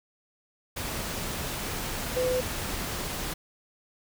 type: tone in noise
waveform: sine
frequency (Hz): 506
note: B4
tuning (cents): +42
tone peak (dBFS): -24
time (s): 2.16-2.41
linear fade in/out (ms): 10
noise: pink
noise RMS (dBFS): -33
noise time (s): 0.76-3.34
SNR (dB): +6
effects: none